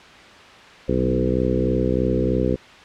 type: harmonic tone with a mistuned harmonic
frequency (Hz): 63.2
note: B1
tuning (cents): +41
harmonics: 1 / 2 / 3 / 4 / 5 / 6 / 7 / 8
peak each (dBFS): -26 / -26 / -26 / -26 / -26 / -26 / -26 / -26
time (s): 0.88-2.56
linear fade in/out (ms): 10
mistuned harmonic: 3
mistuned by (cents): +17
effects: white hiss -43 dBFS RMS until 2.84 s + low-pass 3000 Hz 12 dB/octave